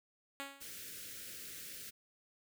5% pulse tone with exponential decay, 277.2 Hz, C#4, in tune, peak -28 dBFS, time 0.4-0.8 s, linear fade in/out 0 ms, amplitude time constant 85 ms
white band-stop noise, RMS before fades -48 dBFS, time 0.6-1.91 s, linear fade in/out 20 ms, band 550 to 1400 Hz, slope 48 dB/octave
effects none

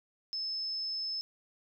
sine tone, 5230 Hz, E8, 15 cents flat, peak -33 dBFS, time 0.33-1.21 s, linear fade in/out 0 ms, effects 12-bit

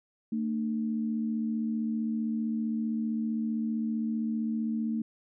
sine tone pair together, 225 / 300.4 Hz, A3 / D4, +39 / +39 cents, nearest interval perfect fourth, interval 500 cents, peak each -28 / -37 dBFS, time 0.32-5.02 s, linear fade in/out 5 ms, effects none

